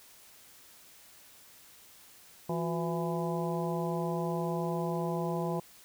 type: harmonic tone with a mistuned harmonic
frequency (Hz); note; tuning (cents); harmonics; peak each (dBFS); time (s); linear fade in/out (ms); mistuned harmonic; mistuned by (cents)
167.2; E3; +25; 1 / 2 / 3 / 4 / 5 / 6; -33 / -36 / -38 / -39 / -40 / -41; 2.49-5.6; 5; 2; +120
effects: white hiss -56 dBFS RMS until 5.84 s